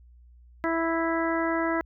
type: harmonic tone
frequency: 329.6 Hz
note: E4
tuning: in tune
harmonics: 1 / 2 / 3 / 4 / 5 / 6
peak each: -27 / -30 / -32 / -33 / -34 / -35 dBFS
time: 0.64-1.81 s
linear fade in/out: 0 ms
effects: added 60 Hz sine -50 dBFS peak until 1.85 s